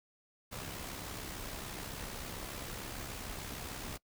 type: noise with amplitude modulation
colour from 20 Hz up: pink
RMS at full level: -41 dBFS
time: 0.51-3.98 s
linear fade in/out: 20 ms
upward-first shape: sine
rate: 66.8 Hz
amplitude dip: 45%
effects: noise-tail reverb RT60 0.1 s tail -23 dB re dry